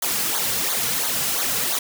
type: noise with flanger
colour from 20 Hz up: white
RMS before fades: -23 dBFS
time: 0.02-1.79 s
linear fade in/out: 5 ms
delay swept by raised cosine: 0.37 to 3.27 ms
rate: 2.9 Hz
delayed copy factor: -0.8
effects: none